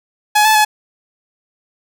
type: tone with pitch steps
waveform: sawtooth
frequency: 843 / 869 / 851 Hz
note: G#5 / A5 / G#5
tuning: +26 / -22 / +42 cents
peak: -5 dBFS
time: 0.35-0.65 s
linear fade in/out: 10 ms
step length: 100 ms
effects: none